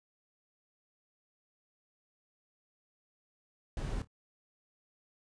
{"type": "noise with echo", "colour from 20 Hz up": "brown", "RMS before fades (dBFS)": -36, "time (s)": [3.77, 4.02], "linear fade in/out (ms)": 2, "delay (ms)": 27, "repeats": 2, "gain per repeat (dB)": -15, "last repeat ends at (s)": 4.074, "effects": ["resampled to 22050 Hz"]}